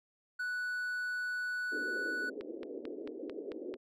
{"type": "tone", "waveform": "triangle", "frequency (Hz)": 1480, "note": "F#6", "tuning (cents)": 0, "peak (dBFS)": -32, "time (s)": [0.39, 2.3], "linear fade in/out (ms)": 10}
{"type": "band-pass noise", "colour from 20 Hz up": "white", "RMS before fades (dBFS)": -43, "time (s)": [1.71, 3.77], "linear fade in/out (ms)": 20, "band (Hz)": [270, 490], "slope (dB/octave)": 48}
{"type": "click train", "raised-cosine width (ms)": 0.3, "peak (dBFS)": -31, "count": 7, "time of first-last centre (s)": [2.41, 3.74], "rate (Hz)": 4.51}
{"effects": []}